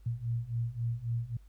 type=beating tone pair; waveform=sine; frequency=115.1 / 118.8 Hz; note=A#2 / A#2; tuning=-22 / +33 cents; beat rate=3.7 Hz; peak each=-35 / -33 dBFS; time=0.06-1.37 s; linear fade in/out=5 ms; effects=added 50 Hz sine -52 dBFS peak until 1.48 s + pink hiss -72 dBFS RMS until 1.48 s